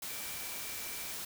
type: tone in noise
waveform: sine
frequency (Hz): 2329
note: D7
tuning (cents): -15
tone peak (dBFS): -50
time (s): 0.09-1.12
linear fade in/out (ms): 5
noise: white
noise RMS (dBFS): -41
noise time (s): 0.02-1.25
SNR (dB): -12
effects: none